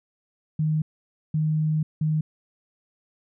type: tone bursts at uneven times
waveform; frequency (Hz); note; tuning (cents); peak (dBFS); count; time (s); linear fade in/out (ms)
sine; 155.1; D#3; -5; -20; 3; 0.59-0.82 / 1.34-1.83 / 2.01-2.21; 5
effects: none